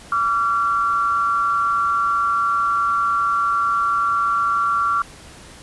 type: tone pair together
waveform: sine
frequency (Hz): 1151 / 1371.2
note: D6 / F6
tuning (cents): -35 / -32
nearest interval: minor third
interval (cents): 303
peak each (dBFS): -19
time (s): 0.12-5.02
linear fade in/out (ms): 2
effects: pink hiss -42 dBFS RMS until 5.62 s + resampled to 24000 Hz